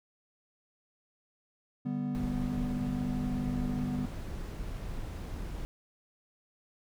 triangle chord, G major, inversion second, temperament equal, 146.83 / 196 / 246.9 Hz, D3 / G3 / B3, 0 / 0 / 0 cents, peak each -35 / -35 / -31 dBFS, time 1.85-4.06 s, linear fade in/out 10 ms
brown noise, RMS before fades -38 dBFS, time 2.15-5.65 s, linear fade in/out 0 ms
effects none

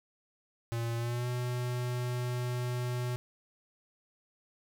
square tone with pitch glide, 116.54 to 123.47 Hz, A#2 to B2, 0 to 0 cents, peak -32 dBFS, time 0.72-3.16 s, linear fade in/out 0 ms, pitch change +100 cents, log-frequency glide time 0.97-1.27 s, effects none

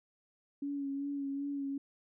sine tone with vibrato, 280 Hz, C#4, 18 cents sharp, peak -34 dBFS, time 0.62-1.78 s, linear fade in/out 5 ms, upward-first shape sine, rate 2.6 Hz, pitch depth 28 cents each way, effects none

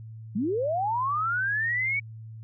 sine linear sweep, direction up, 180 to 2267 Hz, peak -24 dBFS, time 0.35-2 s, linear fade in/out 10 ms, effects added 111 Hz sine -39 dBFS peak until 2.43 s

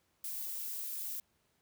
violet noise, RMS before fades -40 dBFS, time 0.24-1.2 s, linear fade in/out 2 ms, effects pink hiss -75 dBFS RMS until 1.61 s + high-pass 60 Hz 12 dB/octave

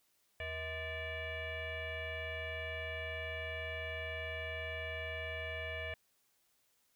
sine tone with frequency modulation, 1199 Hz, D6, 36 cents sharp, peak -38 dBFS, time 0.4-5.94 s, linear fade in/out 2 ms, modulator 559 Hz, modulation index 2.6, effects white hiss -75 dBFS RMS until 6.95 s

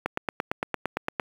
click train, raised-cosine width 0.5 ms, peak -10 dBFS, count 11, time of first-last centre 0.06-1.198 s, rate 8.79 Hz, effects high-pass 150 Hz 12 dB/octave + 7-bit

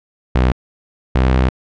sawtooth tone pair in turn, 63 / 64.18 Hz, B1 / C2, +35 / -33 cents, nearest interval unison, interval 32 cents, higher second, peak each -7 dBFS, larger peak neither, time 0.35-0.52 / 1.15-1.49 s, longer second, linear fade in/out 5 ms, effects low-pass 3000 Hz 12 dB/octave

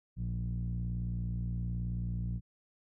sawtooth tone with low-pass filter, 58.9 Hz, A#1, 19 cents sharp, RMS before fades -35 dBFS, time 0.16-2.41 s, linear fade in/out 50 ms, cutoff 150 Hz, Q 7.7, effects none

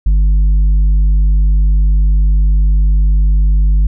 sine tone with tanh clipping, 50 Hz, G1, 35 cents sharp, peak -8 dBFS, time 0.06-3.87 s, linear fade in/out 5 ms, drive 5 dB, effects none

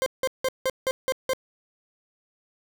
40% pulse tone bursts, 523.3 Hz, C5, in tune, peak -21 dBFS, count 7, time 0.02-1.334 s, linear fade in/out 0 ms, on 42 ms, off 170 ms, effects none

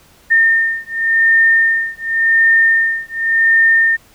sine beating tone pair, 1816 / 1816.9 Hz, A#6 / A#6, -46 / -45 cents, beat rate 0.9 Hz, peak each -13 dBFS, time 0.3-3.97 s, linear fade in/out 20 ms, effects pink hiss -48 dBFS RMS until 4.14 s

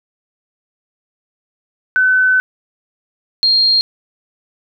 sine tone pair in turn, 1513 / 4220 Hz, F#6 / C8, +38 / +14 cents, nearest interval octave + tritone, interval 1776 cents, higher second, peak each -9 dBFS, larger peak neither, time 1.96-2.4 / 3.43-3.81 s, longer first, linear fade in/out 0 ms, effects none

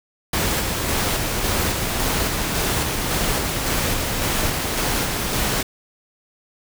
pink noise with tremolo, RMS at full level -21 dBFS, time 0.33-5.63 s, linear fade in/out 5 ms, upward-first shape square, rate 1.8 Hz, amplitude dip 25%, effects none

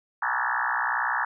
sine tone with frequency modulation, 1305 Hz, E6, 18 cents flat, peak -23 dBFS, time 0.22-1.25 s, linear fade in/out 5 ms, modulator 61.2 Hz, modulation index 7.8, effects none

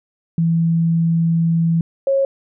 sine tone pair in turn, 165.8 / 545.3 Hz, E3 / C#5, +10 / -29 cents, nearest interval octave + major sixth, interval 2061 cents, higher second, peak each -13 dBFS, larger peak neither, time 0.38-1.81 / 2.07-2.25 s, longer first, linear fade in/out 2 ms, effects none

